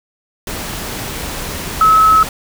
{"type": "tone in noise", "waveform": "sine", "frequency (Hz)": 1292, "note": "E6", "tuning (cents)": -35, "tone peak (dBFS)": -6, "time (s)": [1.81, 2.23], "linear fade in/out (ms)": 2, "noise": "pink", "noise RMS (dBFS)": -24, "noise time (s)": [0.47, 2.29], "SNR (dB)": 15, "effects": []}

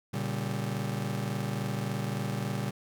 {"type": "chord", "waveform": "40% pulse", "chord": "G diminished", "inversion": "first", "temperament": "just", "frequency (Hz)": [117.6, 141.12, 196], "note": ["Bb2", "Db3", "G3"], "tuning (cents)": [16, 31, 0], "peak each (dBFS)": -34, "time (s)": [0.13, 2.71], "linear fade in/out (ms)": 10, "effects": []}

